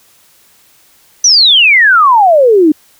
sine exponential sweep, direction down, 6090 to 291.5 Hz, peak -3 dBFS, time 1.24-2.72 s, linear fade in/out 5 ms, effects white hiss -47 dBFS RMS until 2.99 s

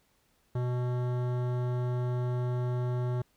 sine tone with hard clipping, 123.8 Hz, B2, 5 cents sharp, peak -30 dBFS, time 0.55-3.22 s, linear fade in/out 5 ms, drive 16 dB, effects pink hiss -70 dBFS RMS until 3.36 s

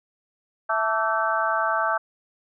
harmonic tone with a mistuned harmonic, 220 Hz, A3, in tune, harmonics 3 / 4 / 5 / 6 / 7, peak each -27 / -27 / -27 / -27 / -27 dBFS, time 0.69-1.98 s, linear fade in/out 10 ms, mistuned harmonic 5, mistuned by +77 cents, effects none

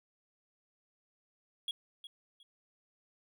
triangle tone with echo, 3322 Hz, G#7, in tune, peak -32 dBFS, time 1.68-1.71 s, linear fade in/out 2 ms, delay 360 ms, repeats 2, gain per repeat -12 dB, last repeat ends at 2.43 s, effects none

